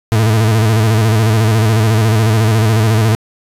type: tone with vibrato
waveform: 40% pulse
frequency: 110 Hz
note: A2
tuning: in tune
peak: -8 dBFS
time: 0.12-3.15 s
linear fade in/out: 0 ms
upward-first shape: square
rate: 14 Hz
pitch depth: 59 cents each way
effects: resampled to 32000 Hz + 8-bit